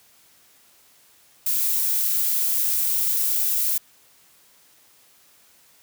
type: noise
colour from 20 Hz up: violet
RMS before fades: -22 dBFS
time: 1.46-3.78 s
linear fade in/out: 5 ms
effects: white hiss -56 dBFS RMS until 5.82 s + high-pass 60 Hz 12 dB/octave